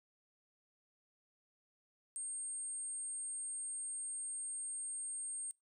sine tone, 8580 Hz, C9, 42 cents sharp, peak -39 dBFS, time 2.16-5.51 s, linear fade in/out 0 ms, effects noise-tail reverb RT60 0.2 s tail -25 dB re dry

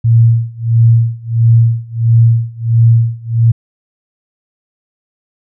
sine tone with tremolo, 115.4 Hz, A#2, 17 cents flat, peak -3 dBFS, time 0.04-3.52 s, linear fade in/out 10 ms, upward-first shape sine, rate 1.5 Hz, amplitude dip 95%, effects none

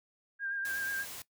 sine tone with vibrato, 1602 Hz, G6, 37 cents sharp, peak -33 dBFS, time 0.39-1.06 s, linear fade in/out 50 ms, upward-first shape sine, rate 8.2 Hz, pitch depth 30 cents each way
white noise, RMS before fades -44 dBFS, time 0.65-1.22 s, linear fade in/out 2 ms
effects noise-tail reverb RT60 0.1 s tail -18 dB re dry

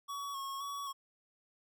square tone with vibrato, 1110 Hz, C#6, 2 cents sharp, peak -39 dBFS, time 0.08-0.93 s, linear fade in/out 20 ms, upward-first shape square, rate 1.9 Hz, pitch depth 28 cents each way, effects none

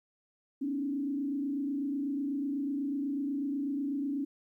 sine tone with frequency modulation, 280.3 Hz, C#4, 19 cents sharp, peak -30 dBFS, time 0.61-4.25 s, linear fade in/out 10 ms, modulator 28.1 Hz, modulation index 0.79, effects 12-bit

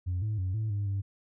sine tone with pitch steps, 90.3 / 107.4 / 92.8 / 109.4 / 101.7 / 98.6 Hz, F#2 / A2 / F#2 / A2 / G#2 / G2, -42 / -41 / +6 / -9 / -36 / +11 cents, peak -26 dBFS, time 0.06-1.02 s, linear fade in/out 20 ms, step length 160 ms, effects tanh soft clip ceiling -26 dBFS

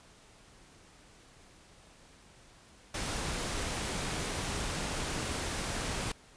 pink noise, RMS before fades -35 dBFS, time 2.94-6.12 s, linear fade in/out 5 ms, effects pink hiss -58 dBFS RMS until 6.36 s + resampled to 22050 Hz

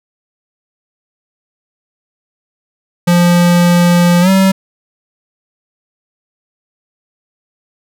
square tone with pitch glide, 174.61 to 191.52 Hz, F3 to G3, 0 to -40 cents, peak -7 dBFS, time 3.07-4.52 s, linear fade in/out 10 ms, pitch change +160 cents, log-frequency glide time 4.21-4.29 s, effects none

